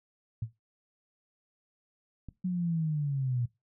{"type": "tone with exponential decay", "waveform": "sine", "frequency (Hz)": 111.6, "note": "A2", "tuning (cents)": 25, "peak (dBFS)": -27, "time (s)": [0.42, 0.53], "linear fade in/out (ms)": 5, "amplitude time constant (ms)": 22}
{"type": "click", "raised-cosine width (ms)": 5, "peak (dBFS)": -30, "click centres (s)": 2.287}
{"type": "linear sweep", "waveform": "sine", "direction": "down", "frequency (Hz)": [185, 118], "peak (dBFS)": -27, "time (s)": [2.44, 3.46], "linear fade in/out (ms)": 10}
{"effects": ["noise-tail reverb RT60 0.2 s tail -19 dB re dry"]}